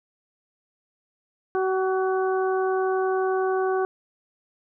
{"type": "harmonic tone with a mistuned harmonic", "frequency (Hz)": 377.6, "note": "F#4", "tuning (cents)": 35, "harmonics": [1, 2, 3, 4], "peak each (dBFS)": [-22, -28, -32, -34], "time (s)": [1.55, 3.85], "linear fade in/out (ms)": 0, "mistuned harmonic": 4, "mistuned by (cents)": -18, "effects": []}